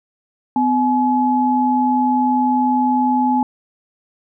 sine tone pair together, 252.7 / 850 Hz, B3 / G#5, +40 / +40 cents, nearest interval octave + major sixth, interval 2100 cents, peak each -16 dBFS, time 0.56-3.43 s, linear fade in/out 2 ms, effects none

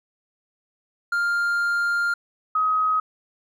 triangle / sine tone pair in turn, 1400 / 1264.2 Hz, F6 / D#6, +4 / +27 cents, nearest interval major second, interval 177 cents, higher first, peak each -18 dBFS, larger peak neither, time 1.12-2.14 / 2.55-3 s, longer first, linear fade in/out 5 ms, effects none

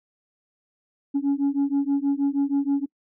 sine beating tone pair, 277.2 / 283.5 Hz, C#4 / C#4, 0 / +39 cents, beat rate 6.3 Hz, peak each -21 dBFS, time 1.14-2.86 s, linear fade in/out 20 ms, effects noise-tail reverb RT60 0.1 s tail -24 dB re dry + tanh soft clip ceiling -17 dBFS

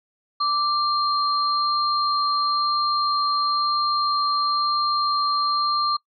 sine tone pair together, 1173 / 4187 Hz, D6 / C8, -2 / 0 cents, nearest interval octave + minor seventh, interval 2202 cents, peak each -20 / -25 dBFS, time 0.4-5.97 s, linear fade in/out 10 ms, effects noise-tail reverb RT60 0.1 s tail -23 dB re dry

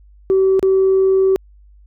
sine tone with dropouts, 382.4 Hz, G4, 43 cents flat, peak -9 dBFS, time 0.3-1.36 s, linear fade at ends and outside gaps 0 ms, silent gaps 0.594-0.628 s, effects tanh soft clip ceiling -7 dBFS + added 50 Hz sine -43 dBFS peak until 1.86 s

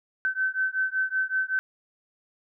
sine beating tone pair, 1530 / 1535.3 Hz, G6 / G6, -42 / -36 cents, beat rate 5.3 Hz, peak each -27 dBFS, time 0.25-1.59 s, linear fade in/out 0 ms, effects none

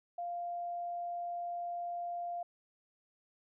sine tone, 697 Hz, F5, 4 cents flat, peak -36 dBFS, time 0.18-2.43 s, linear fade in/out 5 ms, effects none

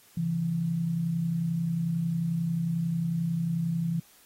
sine tone pair together, 136.82 / 168 Hz, C#3 / E3, -22 / +33 cents, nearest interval major third, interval 355 cents, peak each -34 / -26 dBFS, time 0.17-4 s, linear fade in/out 5 ms, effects white hiss -58 dBFS RMS until 4.25 s + AAC 48 kbps

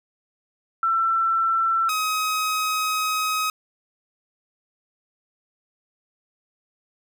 sine / sawtooth tone pair in turn, 1341 / 1265.7 Hz, E6 / D#6, +29 / +29 cents, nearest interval minor second, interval 100 cents, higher first, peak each -18 dBFS, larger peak neither, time 0.83-1.89 / 1.89-3.5 s, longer second, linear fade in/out 2 ms, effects 10-bit

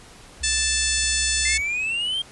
sine tone with vibrato, 65.41 Hz, C2, in tune, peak -31 dBFS, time 0.4-1.62 s, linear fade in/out 20 ms, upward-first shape triangle, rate 16 Hz, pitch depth 79 cents each way
harmonic tone, 880 Hz, A5, in tune, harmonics 2 / 3 / 4 / 5 / 6 / 7 / 8 / 9 / 10, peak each -29 / -29 / -29 / -29 / -29 / -29 / -29 / -29 / -29 dBFS, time 0.43-1.58 s, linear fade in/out 10 ms
triangle exponential sweep, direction up, 2060 to 3219 Hz, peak -21 dBFS, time 1.45-2.22 s, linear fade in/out 5 ms
effects pink hiss -46 dBFS RMS until 2.31 s + resampled to 24000 Hz

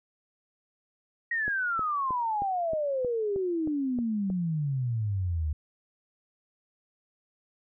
sine exponential sweep, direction down, 1903 to 73.42 Hz, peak -26 dBFS, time 1.31-5.53 s, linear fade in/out 5 ms
click train, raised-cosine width 2 ms, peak -25 dBFS, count 10, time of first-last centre 1.48-4.301 s, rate 3.19 Hz
effects none

